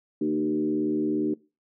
sine tone with frequency modulation, 304.5 Hz, D#4, 37 cents flat, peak -22 dBFS, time 0.21-1.34 s, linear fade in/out 5 ms, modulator 77.3 Hz, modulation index 1.1, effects noise-tail reverb RT60 0.3 s tail -22 dB re dry + high-pass 150 Hz 12 dB/octave

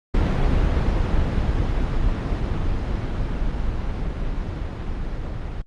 brown noise with level ramp, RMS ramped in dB -17 to -28 dBFS, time 0.14-5.62 s, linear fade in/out 5 ms, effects low-pass 4000 Hz 12 dB/octave + Opus 24 kbps

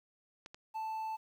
clicks, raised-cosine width 0.2 ms, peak -30 / -31 dBFS, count 2, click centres 0.461 / 0.545 s
triangle tone, 880 Hz, A5, in tune, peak -34 dBFS, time 0.74-1.17 s, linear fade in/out 20 ms
effects 11-bit

